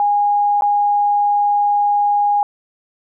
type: tone with dropouts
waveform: sine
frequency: 821 Hz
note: G#5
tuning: 20 cents flat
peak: -12 dBFS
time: 0-2.43 s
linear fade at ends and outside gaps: 1 ms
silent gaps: 0.61-0.621 s
effects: none